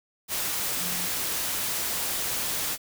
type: tone in noise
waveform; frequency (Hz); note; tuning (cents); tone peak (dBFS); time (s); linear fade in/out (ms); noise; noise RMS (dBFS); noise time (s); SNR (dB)
sine; 178.2; F3; +35; -39; 0.78-1.1; 50; white; -29; 0.28-2.78; -13
effects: none